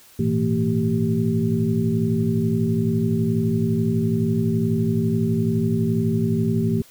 sine tone cluster, 106 / 117.9 / 164.5 / 226.8 / 389 Hz, G#2 / A#2 / E3 / A#3 / G4, +36 / +20 / -3 / -47 / -13 cents, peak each -26 / -26 / -23 / -22 / -27 dBFS, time 0.19-6.82 s, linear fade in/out 5 ms, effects white hiss -50 dBFS RMS until 6.9 s

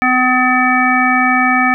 harmonic tone, 253.5 Hz, B3, 45 cents sharp, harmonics 1 / 3 / 5 / 7 / 9, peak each -16 / -16 / -16 / -16 / -16 dBFS, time 0.02-1.74 s, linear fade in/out 0 ms, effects none

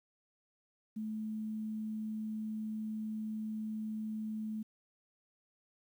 sine tone with quantisation, 216.8 Hz, A3, 25 cents flat, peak -36 dBFS, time 0.96-4.63 s, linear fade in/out 10 ms, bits 11, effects none

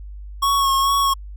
square tone with vibrato, 1100 Hz, C#6, 14 cents flat, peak -16 dBFS, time 0.42-1.14 s, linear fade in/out 10 ms, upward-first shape sine, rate 2.3 Hz, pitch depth 26 cents each way, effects added 50 Hz sine -32 dBFS peak until 1.36 s

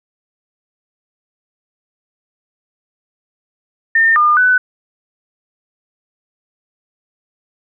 sine tone with pitch steps, 1813 / 1209 / 1499 Hz, A#6 / D6 / F#6, -49 / +50 / +22 cents, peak -8 dBFS, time 3.95-4.58 s, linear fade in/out 5 ms, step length 210 ms, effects none

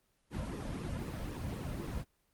brown noise with flanger, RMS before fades -39 dBFS, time 0.3-2.05 s, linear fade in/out 50 ms, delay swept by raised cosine 1.3 to 2.7 ms, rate 3.9 Hz, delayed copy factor -0.95, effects pink hiss -75 dBFS RMS until 2.33 s + Opus 24 kbps

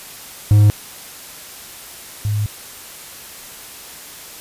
triangle / sine tone pair in turn, 104.3 / 104.76 Hz, G#2 / G#2, +8 / +16 cents, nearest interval unison, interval 8 cents, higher second, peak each -5 / -16 dBFS, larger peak first, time 0.51-0.7 / 2.25-2.46 s, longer second, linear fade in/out 0 ms, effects white hiss -36 dBFS RMS until 4.4 s + resampled to 32000 Hz

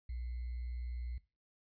sine tone with sample-and-hold, 60.4 Hz, B1, 38 cents flat, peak -38 dBFS, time 0.09-1.18 s, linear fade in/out 5 ms, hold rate 2100 Hz, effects noise-tail reverb RT60 0.3 s tail -19 dB re dry + resampled to 11025 Hz

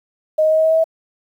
sine tone with pitch steps, 622.3 / 626.6 / 631 / 635.4 / 639.8 / 644.2 / 648.7 Hz, D#5 / D#5 / D#5 / D#5 / D#5 / E5 / E5, 0 / +12 / +24 / +36 / +48 / -40 / -28 cents, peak -11 dBFS, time 0.38-0.842 s, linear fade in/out 10 ms, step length 66 ms, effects 8-bit

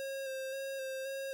square tone with vibrato, 536 Hz, C5, 42 cents sharp, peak -38 dBFS, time 0-1.33 s, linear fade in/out 0 ms, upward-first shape square, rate 1.9 Hz, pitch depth 20 cents each way, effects none

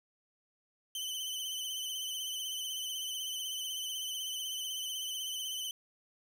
sawtooth tone with vibrato, 3046 Hz, F#7, 50 cents sharp, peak -33 dBFS, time 0.95-5.71 s, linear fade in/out 2 ms, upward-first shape sine, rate 16 Hz, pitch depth 46 cents each way, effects none

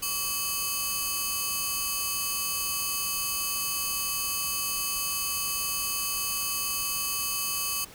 5% pulse ring-modulated tone, 1864.7 Hz, A#6, in tune, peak -14 dBFS, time 0.02-7.85 s, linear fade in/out 10 ms, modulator 722 Hz, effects pink hiss -48 dBFS RMS until 7.94 s

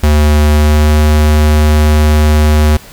square tone with pitch glide, 74.9 to 75.86 Hz, D2 to D#2, +35 to -43 cents, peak -6 dBFS, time 0.03-2.77 s, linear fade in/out 5 ms, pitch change +22 cents, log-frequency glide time 0.49-0.96 s, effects pink hiss -35 dBFS RMS until 2.92 s

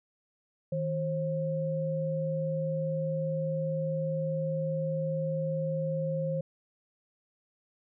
sine tone pair together, 158.7 / 533.8 Hz, D#3 / C5, +35 / +35 cents, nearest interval octave + major sixth, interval 2100 cents, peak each -31 / -31 dBFS, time 0.72-6.41 s, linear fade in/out 5 ms, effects none

